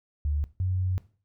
sine tone pair in turn, 73.42 / 92.5 Hz, D2 / F#2, 0 / 0 cents, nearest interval major third, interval 400 cents, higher second, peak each -24 dBFS, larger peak neither, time 0.25-0.44 / 0.6-0.98 s, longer second, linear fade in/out 0 ms, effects noise-tail reverb RT60 0.4 s tail -17 dB re dry

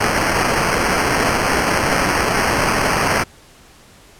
white noise with sample-and-hold, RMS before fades -17 dBFS, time 0-3.24 s, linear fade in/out 10 ms, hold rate 3675 Hz, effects pink hiss -46 dBFS RMS until 4.19 s + low-pass 11000 Hz 12 dB/octave

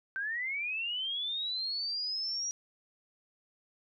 sine linear sweep, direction up, 1532 to 5760 Hz, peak -32 dBFS, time 0.16-2.51 s, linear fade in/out 0 ms, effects none

